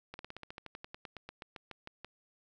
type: slowing click train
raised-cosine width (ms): 0.3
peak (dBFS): -28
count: 20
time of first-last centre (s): 0.14-2.046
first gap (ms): 51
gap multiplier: 1.07
effects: none